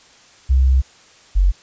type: tone pair in turn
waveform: sine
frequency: 65.41 / 46.45 Hz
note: C2 / F#1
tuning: 0 / +7 cents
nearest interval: tritone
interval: 593 cents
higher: first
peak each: -10 dBFS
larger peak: neither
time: 0.49-0.82 / 1.35-1.52 s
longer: first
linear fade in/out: 20 ms
effects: white hiss -48 dBFS RMS until 1.62 s + resampled to 16000 Hz